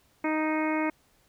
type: harmonic tone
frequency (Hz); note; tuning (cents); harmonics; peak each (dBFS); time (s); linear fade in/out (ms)
311.1; D#4; 0; 1 / 2 / 3 / 4 / 5 / 6 / 7 / 8; -27 / -33 / -33 / -38 / -40 / -40 / -35 / -42; 0.24-0.9; 5
effects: pink hiss -65 dBFS RMS until 1.28 s